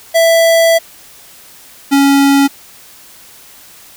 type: tone pair in turn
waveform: square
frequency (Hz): 662 / 278.3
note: E5 / C#4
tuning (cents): +7 / +7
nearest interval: octave + minor third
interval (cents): 1500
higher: first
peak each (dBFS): -7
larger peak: neither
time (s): 0.14-0.79 / 1.91-2.48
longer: first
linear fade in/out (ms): 20
effects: white hiss -39 dBFS RMS until 3.96 s